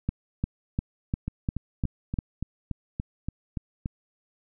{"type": "two click trains", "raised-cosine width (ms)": 5, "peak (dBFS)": [-17, -13], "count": [10, 7], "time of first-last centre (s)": [[1.28, 3.859], [0.09, 2.188]], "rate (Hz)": [3.49, 2.86], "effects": []}